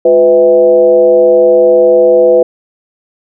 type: tone with frequency modulation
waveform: sine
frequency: 501 Hz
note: B4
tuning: 25 cents sharp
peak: -3 dBFS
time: 0.05-2.43 s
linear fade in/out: 5 ms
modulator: 146 Hz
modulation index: 0.76
effects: none